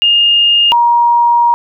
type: tone pair in turn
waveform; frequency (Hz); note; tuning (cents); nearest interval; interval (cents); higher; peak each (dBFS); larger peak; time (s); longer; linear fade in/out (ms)
sine; 2831 / 947.5; F7 / A#5; +23 / +28; octave + perfect fifth; 1895; first; -6; neither; 0.02-0.72 / 0.72-1.54; second; 0
effects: none